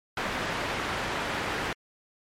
white low-pass noise, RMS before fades -31 dBFS, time 0.17-1.73 s, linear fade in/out 2 ms, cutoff 1900 Hz, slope 12 dB/octave, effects MP3 64 kbps

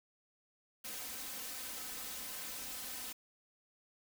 white noise with comb filter, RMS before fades -44 dBFS, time 0.84-3.13 s, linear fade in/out 10 ms, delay 3.9 ms, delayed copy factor +0.85, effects none

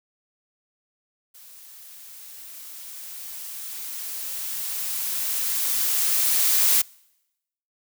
blue noise with level ramp, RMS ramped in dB -47 to -18 dBFS, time 1.34-6.82 s, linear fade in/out 10 ms, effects noise-tail reverb RT60 0.9 s tail -26 dB re dry

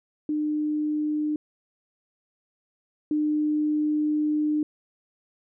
sine tone pair in turn, 302 / 302 Hz, D4 / D4, +48 / +48 cents, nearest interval unison, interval 0 cents, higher neither, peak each -23 / -21 dBFS, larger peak second, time 0.29-1.36 / 3.11-4.63 s, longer second, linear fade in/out 2 ms, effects none

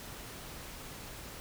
silence, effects pink hiss -46 dBFS RMS until 1.4 s

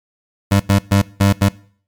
25% pulse tone bursts at uneven times, 99.2 Hz, G2, 21 cents sharp, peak -6 dBFS, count 5, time 0.51-0.6 / 0.69-0.79 / 0.91-1.02 / 1.2-1.33 / 1.41-1.49 s, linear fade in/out 10 ms, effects noise-tail reverb RT60 0.5 s tail -21 dB re dry + MP3 96 kbps

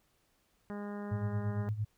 harmonic tone, 204.9 Hz, G#3, 23 cents flat, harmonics 1 / 2 / 3 / 4 / 5 / 6 / 7 / 8 / 9, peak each -39 / -45 / -49 / -51 / -53 / -55 / -56 / -57 / -58 dBFS, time 0.7-1.69 s, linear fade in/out 0 ms
sine tone with tremolo, 106.5 Hz, G#2, 44 cents sharp, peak -29 dBFS, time 1.11-1.85 s, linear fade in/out 10 ms, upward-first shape sine, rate 8.8 Hz, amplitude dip 75%
effects pink hiss -73 dBFS RMS until 1.97 s

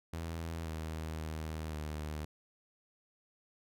sawtooth tone with pitch steps, 82.4 / 79.5 / 78.7 / 76.3 Hz, E2 / D#2 / D#2 / D#2, 0 / +38 / +20 / -33 cents, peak -34 dBFS, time 0.13-2.25 s, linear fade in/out 5 ms, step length 530 ms, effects none

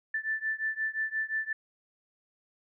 sine beating tone pair, 1760 / 1765.7 Hz, A6 / A6, 0 / +6 cents, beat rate 5.7 Hz, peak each -32 / -33 dBFS, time 0.14-1.53 s, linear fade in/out 5 ms, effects none

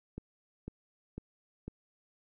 click train, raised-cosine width 3 ms, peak -27 dBFS, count 4, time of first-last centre 0.18-1.68 s, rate 2 Hz, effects none

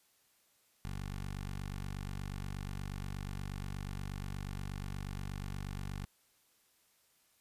15% pulse tone with notch filter, 48.37 Hz, G1, 22 cents flat, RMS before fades -41 dBFS, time 0.85-6.05 s, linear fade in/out 0 ms, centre 520 Hz, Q 1.2, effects white hiss -71 dBFS RMS until 7.4 s + resampled to 32000 Hz

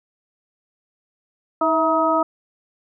harmonic tone with a mistuned harmonic, 316.8 Hz, D#4, 31 cents sharp, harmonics 1 / 2 / 3 / 4, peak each -23 / -20 / -22 / -20 dBFS, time 1.61-2.23 s, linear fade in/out 5 ms, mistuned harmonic 2, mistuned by +52 cents, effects none

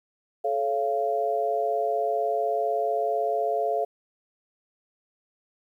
sine tone cluster, 433.2 / 553 / 689 Hz, A4 / C#5 / F5, -27 / -4 / -24 cents, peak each -28 / -30 / -25 dBFS, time 0.44-3.85 s, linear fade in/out 10 ms, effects 10-bit

